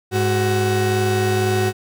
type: tone pair together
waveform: 35% pulse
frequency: 103.83 / 373.3 Hz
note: G#2 / F#4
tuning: 0 / +15 cents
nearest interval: octave + minor seventh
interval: 2215 cents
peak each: -18 / -17 dBFS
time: 0.11-1.73 s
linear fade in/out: 50 ms
effects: none